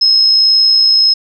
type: tone with amplitude modulation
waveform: sine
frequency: 5160 Hz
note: E8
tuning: 38 cents flat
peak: -5 dBFS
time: 0.01-1.14 s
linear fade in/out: 10 ms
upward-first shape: sine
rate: 61.5 Hz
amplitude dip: 25%
effects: none